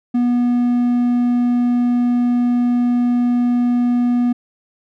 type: tone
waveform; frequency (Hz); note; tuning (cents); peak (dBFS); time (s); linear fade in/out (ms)
triangle; 243.1; B3; -27; -11; 0.14-4.33; 10
effects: none